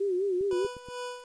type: tone with vibrato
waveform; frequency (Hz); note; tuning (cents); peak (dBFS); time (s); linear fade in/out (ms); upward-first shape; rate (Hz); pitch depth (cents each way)
sine; 379.6; F#4; +44; -25; 0-0.67; 10; sine; 4.9; 110
type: click train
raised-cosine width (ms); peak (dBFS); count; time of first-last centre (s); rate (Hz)
3; -33; 5; 0.41-0.886; 8.4
type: tone with tremolo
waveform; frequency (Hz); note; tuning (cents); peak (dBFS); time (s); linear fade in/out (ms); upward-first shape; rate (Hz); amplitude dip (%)
25% pulse; 493.9; B4; 0; -30; 0.51-1.24; 2; sine; 2.4; 75
effects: resampled to 22050 Hz + 10-bit